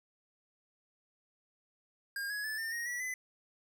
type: tone with pitch steps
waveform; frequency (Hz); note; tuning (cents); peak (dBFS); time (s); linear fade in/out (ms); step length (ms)
square; 1615 / 1675.8 / 1738.9 / 1804.4 / 1872.4 / 1942.9 / 2016; G#6 / G#6 / A6 / A6 / A#6 / B6 / B6; -49 / +15 / -21 / +43 / +7 / -29 / +35; -36; 2.16-3.14; 2; 140
effects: none